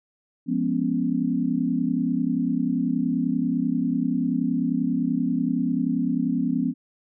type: chord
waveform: sine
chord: C# dominant seventh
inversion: first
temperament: equal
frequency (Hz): 174.61 / 207.7 / 246.9 / 277.2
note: E#3 / G#3 / B3 / C#4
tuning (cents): 0 / 0 / 0 / 0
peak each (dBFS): -28 / -30 / -24 / -26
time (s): 0.46-6.74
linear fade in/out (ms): 50
effects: none